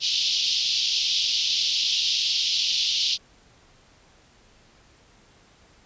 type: band-pass noise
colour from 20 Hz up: pink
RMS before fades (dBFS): -24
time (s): 0-3.18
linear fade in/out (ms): 50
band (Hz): 3000 to 5500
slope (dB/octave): 48
effects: pink hiss -56 dBFS RMS until 5.85 s + resampled to 16000 Hz